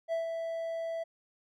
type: tone with ADSR envelope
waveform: triangle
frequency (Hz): 660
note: E5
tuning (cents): +2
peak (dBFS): -26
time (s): 0.08-1.04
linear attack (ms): 44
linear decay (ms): 130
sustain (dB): -5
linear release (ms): 14
effects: none